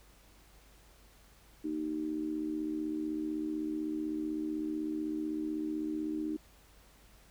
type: tone with amplitude modulation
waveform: sine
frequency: 308.3 Hz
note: D#4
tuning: 16 cents flat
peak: -29 dBFS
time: 1.64-6.37 s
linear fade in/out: 10 ms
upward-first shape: sine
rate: 75.9 Hz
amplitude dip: 75%
effects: added 50 Hz sine -61 dBFS peak until 7.3 s + pink hiss -62 dBFS RMS until 7.3 s